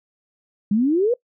sine exponential sweep, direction up, 196 to 509 Hz, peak -15 dBFS, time 0.71-1.14 s, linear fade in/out 5 ms, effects noise-tail reverb RT60 0.1 s tail -22 dB re dry

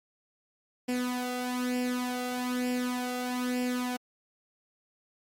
sawtooth tone with flanger, 248.9 Hz, B3, 14 cents sharp, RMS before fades -31 dBFS, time 0.88-3.97 s, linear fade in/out 10 ms, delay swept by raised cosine 0.39 to 1.49 ms, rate 1.1 Hz, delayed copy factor +0.7, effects MP3 64 kbps

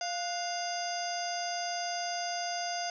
harmonic tone with a mistuned harmonic, 698.5 Hz, F5, in tune, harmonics 1 / 2 / 3 / 4 / 5 / 7 / 8 / 9, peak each -34 / -42 / -46 / -45 / -49 / -39 / -52 / -42 dBFS, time 0.01-2.9 s, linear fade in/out 2 ms, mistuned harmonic 2, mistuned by +88 cents, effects none

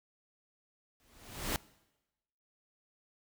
pink noise with exponential growth, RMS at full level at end -31 dBFS, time 1-1.56 s, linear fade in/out 0 ms, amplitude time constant 120 ms, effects noise-tail reverb RT60 1.0 s tail -22 dB re dry

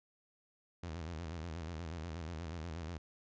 sawtooth tone with vibrato, 82.41 Hz, E2, in tune, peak -37 dBFS, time 0.83-2.98 s, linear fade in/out 5 ms, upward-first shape square, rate 8.3 Hz, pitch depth 98 cents each way, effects resampled to 16000 Hz

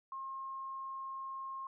sine tone, 1071 Hz, C6, 40 cents sharp, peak -40 dBFS, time 0.12-1.67 s, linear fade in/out 2 ms, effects none

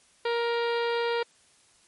harmonic tone with a mistuned harmonic, 469.6 Hz, A#4, 13 cents sharp, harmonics 1 / 2 / 3 / 4 / 5 / 6 / 7 / 8 / 9 / 10, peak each -26 / -32 / -36 / -38 / -40 / -42 / -43 / -44 / -45 / -46 dBFS, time 0.25-1.23 s, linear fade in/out 5 ms, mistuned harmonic 9, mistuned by -35 cents, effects white hiss -61 dBFS RMS until 1.87 s + MP3 48 kbps

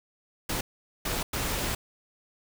pink noise bursts at uneven times, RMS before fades -30 dBFS, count 3, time 0.49-0.61 / 1.05-1.23 / 1.33-1.75 s, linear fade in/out 5 ms, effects none

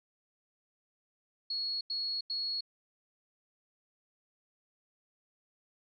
sine tone bursts, 4337 Hz, C#8, 39 cents flat, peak -32 dBFS, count 3, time 1.5-2.608 s, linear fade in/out 5 ms, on 310 ms, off 89 ms, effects none

